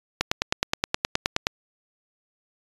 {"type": "click train", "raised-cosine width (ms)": 0.2, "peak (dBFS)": -3, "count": 13, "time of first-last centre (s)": [0.21, 1.469], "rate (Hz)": 9.53, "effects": ["resampled to 24000 Hz"]}